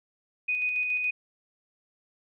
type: tone with tremolo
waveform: sine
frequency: 2489 Hz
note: D#7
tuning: in tune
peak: -24 dBFS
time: 0.48-1.11 s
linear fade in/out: 10 ms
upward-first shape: square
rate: 7.1 Hz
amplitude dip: 30%
effects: none